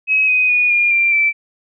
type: tone with pitch steps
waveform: sine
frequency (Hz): 2553 / 2506 / 2460 / 2415 / 2371 / 2328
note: D#7 / D#7 / D#7 / D7 / D7 / D7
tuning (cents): +44 / +12 / -20 / +48 / +16 / -16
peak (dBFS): -11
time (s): 0.07-1.33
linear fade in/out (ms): 50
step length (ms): 210
effects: none